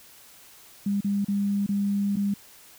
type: tone with dropouts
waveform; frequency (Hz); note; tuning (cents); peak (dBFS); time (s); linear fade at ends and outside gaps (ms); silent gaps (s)
sine; 201.1; G3; +44; -22; 0.86-2.34; 5; 1.007-1.044 / 1.247-1.283 / 1.664-1.689 / 2.159-2.168
effects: white hiss -51 dBFS RMS until 2.78 s